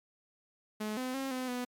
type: tone with pitch steps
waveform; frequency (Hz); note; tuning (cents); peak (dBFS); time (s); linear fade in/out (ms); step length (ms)
sawtooth; 213.6 / 255.5 / 268.8 / 255.6 / 247.5; G#3 / C4 / C4 / C4 / B3; +49 / -41 / +47 / -40 / +4; -30; 0.8-1.65; 10; 170
effects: MP3 96 kbps